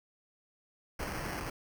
pink noise with sample-and-hold, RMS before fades -38 dBFS, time 0.99-1.5 s, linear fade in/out 5 ms, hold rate 3675 Hz, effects none

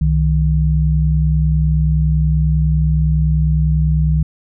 sine tone pair together, 65.36 / 155.3 Hz, C2 / D#3, -1 / -3 cents, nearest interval octave + minor third, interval 1498 cents, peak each -14 dBFS, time 0.01-4.23 s, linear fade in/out 5 ms, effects none

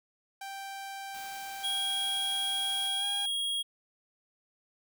sawtooth tone with pitch glide, 784 to 804.2 Hz, G5 to G5, 0 to +44 cents, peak -35 dBFS, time 0.41-3.26 s, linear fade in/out 5 ms, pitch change +44 cents, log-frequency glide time 2.99-3.04 s
white noise, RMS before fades -49 dBFS, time 1.14-2.88 s, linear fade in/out 5 ms
square tone, 3287 Hz, G#7, 19 cents flat, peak -30 dBFS, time 1.63-3.63 s, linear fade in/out 20 ms
effects none

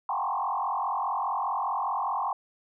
sine tone with frequency modulation, 932.3 Hz, A#5, in tune, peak -26 dBFS, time 0.09-2.33 s, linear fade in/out 2 ms, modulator 44.9 Hz, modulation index 4.2, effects none

